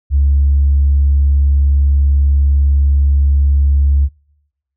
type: tone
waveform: sine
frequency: 70.2 Hz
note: C#2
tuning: 22 cents sharp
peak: -7 dBFS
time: 0.1-4.09 s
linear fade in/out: 50 ms
effects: noise-tail reverb RT60 0.9 s tail -25 dB re dry + tanh soft clip ceiling -4 dBFS